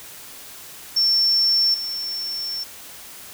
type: tone with level steps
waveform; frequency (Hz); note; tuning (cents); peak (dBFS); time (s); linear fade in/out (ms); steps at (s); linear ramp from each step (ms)
sine; 5420; E8; +47; -15 / -25; 0.96-2.64; 10; 1.74; 2
effects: white hiss -40 dBFS RMS until 3.33 s